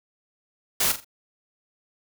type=noise with echo; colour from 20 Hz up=white; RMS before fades=-22 dBFS; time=0.8-0.92 s; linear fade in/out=5 ms; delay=42 ms; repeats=3; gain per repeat=-10 dB; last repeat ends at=1.046 s; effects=none